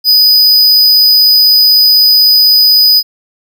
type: tone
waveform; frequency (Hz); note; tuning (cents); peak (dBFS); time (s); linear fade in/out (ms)
square; 4978; D#8; 0; -4; 0.04-3.03; 50
effects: none